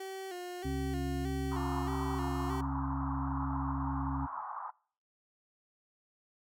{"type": "tone with vibrato", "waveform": "30% pulse", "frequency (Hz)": 370, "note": "F#4", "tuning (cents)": 0, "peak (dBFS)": -37, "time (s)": [0, 2.61], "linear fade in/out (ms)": 5, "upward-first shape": "square", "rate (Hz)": 1.6, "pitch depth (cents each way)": 61}
{"type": "harmonic tone", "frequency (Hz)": 67.7, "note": "C#2", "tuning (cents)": -40, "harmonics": [1, 2, 4], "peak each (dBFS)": [-37, -38, -36], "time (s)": [0.64, 4.27], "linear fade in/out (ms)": 20}
{"type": "band-pass noise", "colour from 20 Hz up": "pink", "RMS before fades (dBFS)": -41, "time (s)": [1.51, 4.71], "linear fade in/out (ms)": 10, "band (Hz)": [840, 1200], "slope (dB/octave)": 48}
{"effects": ["noise-tail reverb RT60 0.5 s tail -24 dB re dry"]}